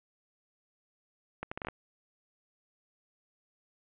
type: accelerating click train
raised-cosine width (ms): 0.5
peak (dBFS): -21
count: 7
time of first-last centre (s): 1.43-1.686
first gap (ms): 85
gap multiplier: 0.71
effects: resampled to 8000 Hz + 10-bit